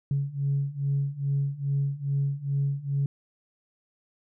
sine beating tone pair, 138.59 / 140.99 Hz, C#3 / C#3, 0 / +30 cents, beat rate 2.4 Hz, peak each -28 / -26 dBFS, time 0.11-3.06 s, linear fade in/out 2 ms, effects tanh soft clip ceiling -18 dBFS

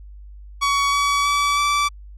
sawtooth tone with pitch steps, 1126 / 1137.1 / 1148.3 / 1159.7 Hz, C#6 / C#6 / D6 / D6, +27 / +44 / -39 / -22 cents, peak -13 dBFS, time 0.61-1.89 s, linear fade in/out 20 ms, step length 320 ms, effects added 50 Hz sine -37 dBFS peak until 2.17 s + low-pass 8000 Hz 12 dB/octave

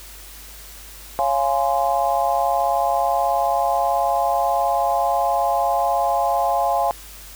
sine chord, Db major seventh, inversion none, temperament just, 554.4 / 693 / 831.5 / 1039.4 Hz, Db5 / F5 / Ab5 / C6, 0 / -14 / +2 / -12 cents, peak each -25 / -20 / -21 / -26 dBFS, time 1.19-6.91 s, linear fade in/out 0 ms, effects added 50 Hz sine -42 dBFS peak until 7.35 s + white hiss -41 dBFS RMS until 7.35 s

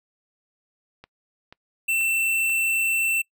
click train, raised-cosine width 0.3 ms, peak -27 dBFS, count 4, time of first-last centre 1.04-2.496 s, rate 2.06 Hz
square tone, 2683 Hz, E7, 30 cents sharp, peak -21 dBFS, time 1.88-3.22 s, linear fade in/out 10 ms
effects noise-tail reverb RT60 0.1 s tail -25 dB re dry

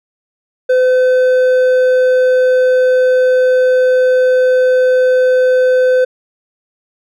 sine tone with hard clipping, 509 Hz, C5, 48 cents flat, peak -9 dBFS, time 0.69-6.05 s, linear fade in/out 10 ms, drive 5 dB, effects none

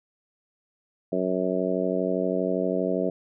harmonic tone, 92.5 Hz, F#2, in tune, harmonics 2 / 3 / 4 / 5 / 6 / 7, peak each -30 / -30 / -30 / -30 / -30 / -30 dBFS, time 1.12-3.1 s, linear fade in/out 5 ms, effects none

